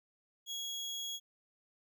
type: tone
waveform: 30% pulse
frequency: 3322 Hz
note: G#7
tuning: in tune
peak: -35 dBFS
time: 0.46-1.2 s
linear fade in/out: 50 ms
effects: none